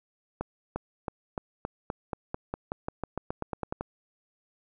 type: accelerating click train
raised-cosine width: 1 ms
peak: -17 dBFS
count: 19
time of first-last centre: 0.41-3.81 s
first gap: 350 ms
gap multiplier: 0.92
effects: none